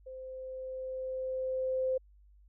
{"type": "tone with level ramp", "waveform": "sine", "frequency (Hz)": 519, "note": "C5", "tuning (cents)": -14, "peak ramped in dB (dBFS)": [-42, -27], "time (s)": [0.06, 1.98], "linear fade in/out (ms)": 10, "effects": ["added 50 Hz sine -57 dBFS peak until 2.48 s"]}